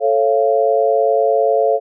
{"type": "chord", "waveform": "sine", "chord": "A augmented", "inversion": "none", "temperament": "just", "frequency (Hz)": [440, 550, 687.5], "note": ["A4", "C#5", "E#5"], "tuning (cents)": [0, -14, -27], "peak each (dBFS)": -16, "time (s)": [0, 1.8], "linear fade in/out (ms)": 50, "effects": []}